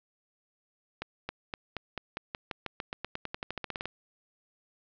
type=accelerating click train; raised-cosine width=0.3 ms; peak=-18 dBFS; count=23; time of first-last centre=1.02-3.856 s; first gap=270 ms; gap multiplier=0.92; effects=low-pass 5000 Hz 12 dB/octave